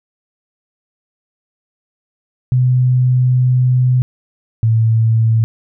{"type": "tone pair in turn", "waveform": "sine", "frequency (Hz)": [126.4, 112.61], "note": ["B2", "A2"], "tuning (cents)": [41, 41], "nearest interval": "major second", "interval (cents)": 200, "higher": "first", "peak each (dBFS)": -9, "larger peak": "neither", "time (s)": [[2.52, 4.02], [4.63, 5.44]], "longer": "first", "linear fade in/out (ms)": 0, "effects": []}